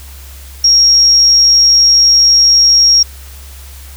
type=tone; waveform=sine; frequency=5588 Hz; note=F8; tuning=in tune; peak=-4 dBFS; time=0.64-3.03 s; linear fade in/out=5 ms; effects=added 68 Hz sine -30 dBFS peak until 3.96 s + white hiss -37 dBFS RMS until 3.96 s